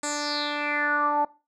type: tone with low-pass filter sweep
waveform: 10% pulse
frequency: 293.8 Hz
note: D4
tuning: 1 cent sharp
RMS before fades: -26 dBFS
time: 0.03-1.25 s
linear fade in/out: 5 ms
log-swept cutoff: 8200 to 810 Hz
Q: 6
effects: noise-tail reverb RT60 0.3 s tail -19 dB re dry